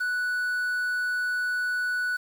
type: tone with quantisation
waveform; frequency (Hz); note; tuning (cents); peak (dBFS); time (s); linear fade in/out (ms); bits
triangle; 1480; F#6; 0; -23; 0-2.17; 10; 8
effects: none